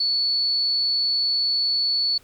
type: tone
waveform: sine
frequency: 4435 Hz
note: C#8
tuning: in tune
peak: -19 dBFS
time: 0-2.18 s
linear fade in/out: 5 ms
effects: pink hiss -55 dBFS RMS until 2.23 s